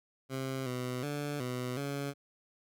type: tone with pitch steps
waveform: 15% pulse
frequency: 132.8 / 125.6 / 145.7 / 125.2 / 140.9 Hz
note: C3 / B2 / D3 / B2 / C#3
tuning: +26 / +30 / -13 / +24 / +29 cents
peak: -28 dBFS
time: 0.29-2.14 s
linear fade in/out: 50 ms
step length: 370 ms
effects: none